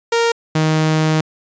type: tone pair in turn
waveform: sawtooth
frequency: 464.7 / 156.79 Hz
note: A#4 / D#3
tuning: -5 / +14 cents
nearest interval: octave + perfect fifth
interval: 1881 cents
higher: first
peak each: -9 dBFS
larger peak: neither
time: 0.12-0.32 / 0.55-1.21 s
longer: second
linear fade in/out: 5 ms
effects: resampled to 16000 Hz